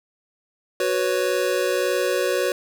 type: chord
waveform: square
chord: F# suspended fourth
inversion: none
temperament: just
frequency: 370 / 493.3 / 555 Hz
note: F#4 / B4 / C#5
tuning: 0 / -2 / +2 cents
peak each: -25 dBFS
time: 0.8-2.52 s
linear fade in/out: 2 ms
effects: none